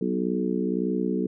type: harmonic tone with a mistuned harmonic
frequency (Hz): 61.74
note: B1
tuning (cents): 0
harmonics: 3 / 4 / 5 / 6 / 7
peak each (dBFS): -28 / -29 / -30 / -31 / -31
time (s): 0.01-1.27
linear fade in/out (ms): 5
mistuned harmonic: 3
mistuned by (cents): +36
effects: none